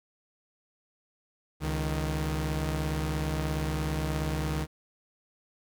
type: tone pair together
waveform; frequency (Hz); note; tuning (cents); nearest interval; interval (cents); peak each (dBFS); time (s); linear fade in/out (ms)
sawtooth; 69.29 / 155.56; C#2 / D#3; 0 / 0; octave + major second; 1400; -27; 1.6-4.67; 50
effects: none